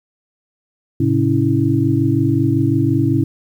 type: tone cluster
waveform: sine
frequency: 109.7 / 135.2 / 279.5 / 326.6 Hz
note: A2 / C#3 / C#4 / E4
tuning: -5 / -43 / +14 / -16 cents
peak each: -18 dBFS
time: 1-3.24 s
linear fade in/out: 5 ms
effects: 8-bit